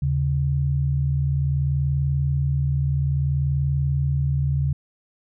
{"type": "tone pair together", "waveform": "sine", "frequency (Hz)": [77.99, 138.59], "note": ["D#2", "C#3"], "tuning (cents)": [5, 0], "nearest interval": "minor seventh", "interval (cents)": 995, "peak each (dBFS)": [-24, -20], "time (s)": [0.02, 4.73], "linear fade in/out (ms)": 5, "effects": []}